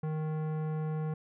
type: tone with tanh clipping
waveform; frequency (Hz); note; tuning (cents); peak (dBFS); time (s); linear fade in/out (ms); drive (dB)
sine; 155.56; D#3; 0; -33; 0.03-1.14; 5; 16
effects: none